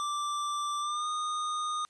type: tone with pitch glide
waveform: square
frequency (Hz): 1174.7 to 1228.8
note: D6 to D#6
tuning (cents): 0 to -22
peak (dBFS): -31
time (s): 0-1.85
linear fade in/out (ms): 0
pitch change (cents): +78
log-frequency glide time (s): 0.8-1.08
effects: white hiss -67 dBFS RMS until 1.89 s + resampled to 22050 Hz